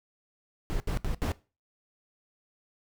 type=noise bursts; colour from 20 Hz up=brown; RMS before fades=-29 dBFS; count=4; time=0.7-1.319 s; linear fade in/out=0 ms; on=100 ms; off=73 ms; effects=noise-tail reverb RT60 0.3 s tail -19 dB re dry